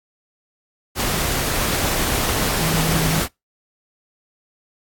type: tone in noise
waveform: sine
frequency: 161 Hz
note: E3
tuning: 41 cents flat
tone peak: -20 dBFS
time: 2.58-3.22 s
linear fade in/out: 50 ms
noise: pink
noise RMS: -21 dBFS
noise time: 0.95-3.28 s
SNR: -2 dB
effects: noise-tail reverb RT60 0.2 s tail -25 dB re dry + AAC 64 kbps